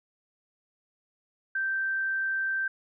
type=tone; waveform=sine; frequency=1563 Hz; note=G6; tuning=6 cents flat; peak=-26 dBFS; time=1.55-2.68 s; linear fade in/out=5 ms; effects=none